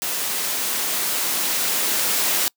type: noise with level ramp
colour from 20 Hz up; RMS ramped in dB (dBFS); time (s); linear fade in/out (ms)
white; -25 to -20; 0.02-2.48; 0
effects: noise-tail reverb RT60 0.1 s tail -26 dB re dry + high-pass 200 Hz 12 dB/octave